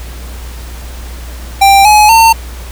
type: tone with pitch steps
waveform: square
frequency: 788 / 844.6 / 905.2 Hz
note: G5 / G#5 / A5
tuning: +9 / +29 / +49 cents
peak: -3 dBFS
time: 1.61-2.33 s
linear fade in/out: 10 ms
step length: 240 ms
effects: added 60 Hz sine -23 dBFS peak until 2.71 s + pink hiss -32 dBFS RMS until 2.71 s